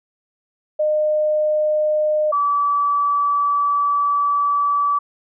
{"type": "tone pair in turn", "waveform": "sine", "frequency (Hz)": [610, 1151.5], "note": ["D#5", "D6"], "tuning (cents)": [-34, -34], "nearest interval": "major seventh", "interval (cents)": 1100, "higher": "second", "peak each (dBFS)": -15, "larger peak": "neither", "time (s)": [[0.79, 2.32], [2.32, 4.99]], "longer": "second", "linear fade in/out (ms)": 10, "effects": []}